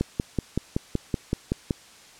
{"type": "click train", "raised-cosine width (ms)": 3, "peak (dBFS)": -10, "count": 10, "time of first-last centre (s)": [0.01, 1.708], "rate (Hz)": 5.3, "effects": ["white hiss -50 dBFS RMS until 2.19 s", "low-pass 8000 Hz 12 dB/octave"]}